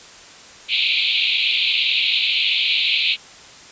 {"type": "band-pass noise", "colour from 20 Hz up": "pink", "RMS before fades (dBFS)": -19, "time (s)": [0.68, 3.17], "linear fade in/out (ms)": 50, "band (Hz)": [2300, 4200], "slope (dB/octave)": 96, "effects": ["white hiss -42 dBFS RMS until 3.71 s", "resampled to 16000 Hz"]}